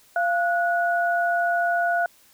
sine tone pair together, 692 / 1464.2 Hz, F5 / F#6, -16 / -19 cents, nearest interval octave + minor second, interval 1297 cents, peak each -21 / -24 dBFS, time 0.16-2.06 s, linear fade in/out 2 ms, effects white hiss -56 dBFS RMS until 2.33 s

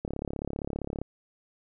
click train, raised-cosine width 2 ms, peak -19 dBFS, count 35, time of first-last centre 0.05-1.016 s, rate 35.2 Hz, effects none

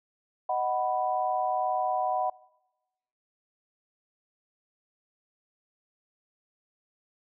sine chord, B major, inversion first, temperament equal with one note detuned, 622.3 / 744.3 / 987.8 Hz, D#5 / F#5 / B5, 0 / +10 / 0 cents, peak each -32 / -27 / -32 dBFS, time 0.49-2.3 s, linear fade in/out 5 ms, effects noise-tail reverb RT60 1.0 s tail -23 dB re dry

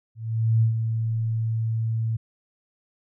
sine tone with ADSR envelope, 112.6 Hz, A2, 40 cents sharp, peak -15 dBFS, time 0.15-2.17 s, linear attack 470 ms, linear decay 110 ms, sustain -7 dB, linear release 11 ms, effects none

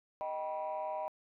sine chord, Eb augmented, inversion none, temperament just, 622.3 / 777.8 / 972.3 Hz, Eb5 / G5 / B5, 0 / -14 / -27 cents, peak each -37 / -39 / -39 dBFS, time 0.21-1.08 s, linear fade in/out 0 ms, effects tanh soft clip ceiling -30 dBFS

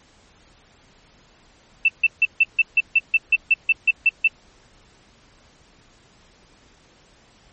sine tone bursts, 2666 Hz, E7, 19 cents sharp, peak -11 dBFS, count 14, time 1.85-4.276 s, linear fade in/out 5 ms, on 34 ms, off 150 ms, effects pink hiss -54 dBFS RMS until 7.52 s + MP3 32 kbps

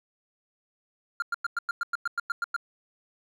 triangle tone bursts, 1396.9 Hz, F6, in tune, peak -23 dBFS, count 12, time 1.2-2.564 s, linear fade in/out 2 ms, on 22 ms, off 100 ms, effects none

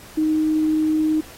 sine tone, 311.1 Hz, D#4, in tune, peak -16 dBFS, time 0.17-1.21 s, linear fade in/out 10 ms, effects pink hiss -43 dBFS RMS until 1.37 s + AAC 48 kbps

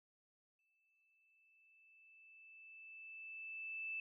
sine tone with exponential growth, 2637 Hz, E7, in tune, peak -40 dBFS, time 0.59-4 s, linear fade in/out 2 ms, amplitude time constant 740 ms, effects none

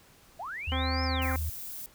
sine linear two-way sweep, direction up then down, 607 to 5330 to 1115 Hz, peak -35 dBFS, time 0.39-1.34 s, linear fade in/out 10 ms, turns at 1.04 s
sine tone with pitch glide, 77.78 to 78.28 Hz, D#2 to D#2, 0 to +11 cents, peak -29 dBFS, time 0.67-1.5 s, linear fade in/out 10 ms, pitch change +11 cents, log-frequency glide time 0.99-1.21 s
harmonic tone, 261.6 Hz, C4, in tune, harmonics 1 / 2 / 3 / 4 / 5 / 6 / 7 / 8 / 9, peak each -35 / -38 / -37 / -38 / -41 / -43 / -43 / -41 / -43 dBFS, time 0.72-1.36 s, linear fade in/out 0 ms
violet noise, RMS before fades -40 dBFS, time 1.22-1.86 s, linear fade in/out 0 ms
effects pink hiss -58 dBFS RMS until 1.94 s

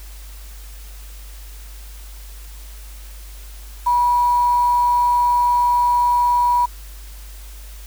sine tone with quantisation, 971 Hz, B5, 30 cents flat, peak -13 dBFS, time 3.86-6.66 s, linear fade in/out 10 ms, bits 6, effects added 50 Hz sine -34 dBFS peak until 7.86 s + white hiss -44 dBFS RMS until 7.86 s

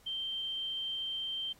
sine tone, 3136 Hz, G7, in tune, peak -34 dBFS, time 0.06-1.53 s, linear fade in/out 10 ms, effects pink hiss -63 dBFS RMS until 1.59 s + AAC 48 kbps

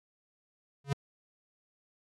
square tone with exponential growth, 140 Hz, C#3, 18 cents sharp, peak -25 dBFS, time 0.84-0.93 s, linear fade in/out 5 ms, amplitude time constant 19 ms, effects low-pass 8000 Hz 12 dB/octave + AAC 48 kbps

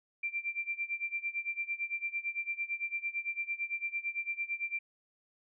sine tone with tremolo, 2360 Hz, D7, 8 cents sharp, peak -30 dBFS, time 0.23-4.79 s, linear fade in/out 5 ms, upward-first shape sine, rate 8.9 Hz, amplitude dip 90%, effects none

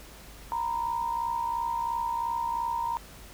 sine tone pair together, 932.3 / 995.2 Hz, A#5 / B5, 0 / +13 cents, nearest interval minor second, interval 113 cents, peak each -28 / -34 dBFS, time 0.52-2.97 s, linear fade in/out 0 ms, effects added 50 Hz sine -49 dBFS peak until 3.33 s + pink hiss -49 dBFS RMS until 3.33 s

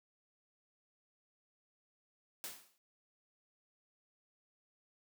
white noise with exponential decay, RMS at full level -41 dBFS, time 2.44-2.78 s, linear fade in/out 0 ms, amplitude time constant 73 ms, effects high-pass 150 Hz 12 dB/octave

